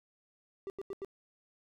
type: tone bursts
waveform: triangle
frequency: 392 Hz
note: G4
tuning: in tune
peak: -35 dBFS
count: 4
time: 0.67-1.047 s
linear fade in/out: 0 ms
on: 29 ms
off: 87 ms
effects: none